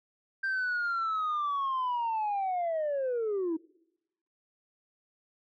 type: linear sweep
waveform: sine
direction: down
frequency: 1582 to 312.6 Hz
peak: -26 dBFS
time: 0.43-3.57 s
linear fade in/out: 10 ms
effects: noise-tail reverb RT60 0.9 s tail -25 dB re dry + tanh soft clip ceiling -26 dBFS